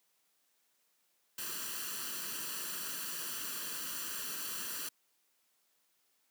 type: noise with comb filter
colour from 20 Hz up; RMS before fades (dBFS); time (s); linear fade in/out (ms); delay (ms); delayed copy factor
white; -40; 1.38-4.89; 5; 0.68; +0.7
effects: white hiss -75 dBFS RMS until 6.3 s + high-pass 200 Hz 12 dB/octave